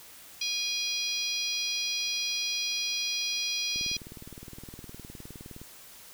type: harmonic tone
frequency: 820 Hz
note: G#5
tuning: 22 cents flat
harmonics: 3 / 4 / 5 / 6 / 7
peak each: -35 / -35 / -35 / -35 / -35 dBFS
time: 0.41-3.97 s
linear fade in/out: 5 ms
type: click train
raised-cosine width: 3 ms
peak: -31 dBFS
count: 37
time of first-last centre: 3.76-5.616 s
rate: 19.4 Hz
effects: white hiss -50 dBFS RMS until 6.13 s